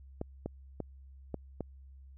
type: clicks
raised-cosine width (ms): 2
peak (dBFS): -22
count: 5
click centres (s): 0.214 / 0.46 / 0.803 / 1.343 / 1.607
effects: added 67 Hz sine -50 dBFS peak until 2.17 s